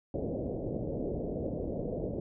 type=low-pass noise; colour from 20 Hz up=white; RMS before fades=-35 dBFS; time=0.14-2.2 s; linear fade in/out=2 ms; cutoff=590 Hz; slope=48 dB/octave; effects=none